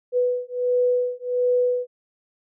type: beating tone pair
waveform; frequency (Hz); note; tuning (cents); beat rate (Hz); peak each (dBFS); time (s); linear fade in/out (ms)
sine; 493.9 / 495.3; B4 / B4; 0 / +5; 1.4; -22; 0.12-1.87; 50
effects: none